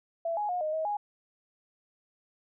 sine tone with pitch steps, 668 / 834 / 718 / 618 / 635 / 827 Hz, E5 / G#5 / F5 / D#5 / D#5 / G#5, +23 / +7 / +48 / -12 / +35 / -8 cents, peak -28 dBFS, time 0.25-0.97 s, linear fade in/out 5 ms, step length 120 ms, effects none

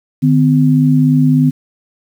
sine tone pair together, 151.6 / 255 Hz, D#3 / C4, -45 / -44 cents, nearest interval major sixth, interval 901 cents, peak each -10 dBFS, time 0.22-1.51 s, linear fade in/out 20 ms, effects 7-bit

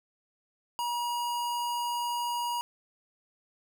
square tone, 957 Hz, A#5, 45 cents sharp, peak -30 dBFS, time 0.79-2.61 s, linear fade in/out 0 ms, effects none

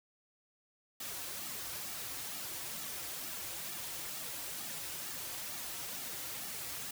white noise with flanger, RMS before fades -42 dBFS, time 1-6.91 s, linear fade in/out 5 ms, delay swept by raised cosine 1.9 to 4.9 ms, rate 2.2 Hz, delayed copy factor -0.65, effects none

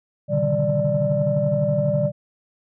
sine tone cluster, 121.2 / 140.4 / 152.3 / 192.8 / 589 Hz, B2 / C#3 / D#3 / G3 / D5, -32 / +22 / -37 / -28 / +5 cents, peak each -28 / -24 / -24 / -26 / -20 dBFS, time 0.28-2.12 s, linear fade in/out 50 ms, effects tanh soft clip ceiling -9 dBFS

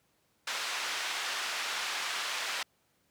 pink band-pass noise, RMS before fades -35 dBFS, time 0.47-2.63 s, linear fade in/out 5 ms, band 1200 to 5500 Hz, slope 12 dB/octave, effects pink hiss -72 dBFS RMS until 3.1 s + high-pass 80 Hz 12 dB/octave

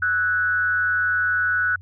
sine tone with frequency modulation, 1480 Hz, F#6, in tune, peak -18 dBFS, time 0.02-1.76 s, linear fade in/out 5 ms, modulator 168 Hz, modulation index 0.5, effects added 91 Hz sine -40 dBFS peak until 1.81 s

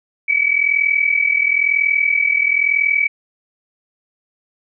sine tone pair together, 2263 / 2304 Hz, C#7 / D7, +35 / -34 cents, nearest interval unison, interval 31 cents, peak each -16 dBFS, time 0.28-3.08 s, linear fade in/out 10 ms, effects none

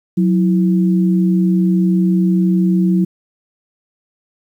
sine tone pair together, 183.23 / 329.6 Hz, F#3 / E4, -17 / 0 cents, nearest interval minor seventh, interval 1017 cents, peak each -11 / -19 dBFS, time 0.17-3.05 s, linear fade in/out 10 ms, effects 8-bit

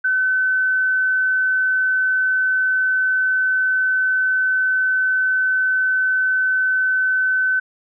sine tone, 1519 Hz, F#6, 45 cents sharp, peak -15 dBFS, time 0.04-7.6 s, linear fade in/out 10 ms, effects none

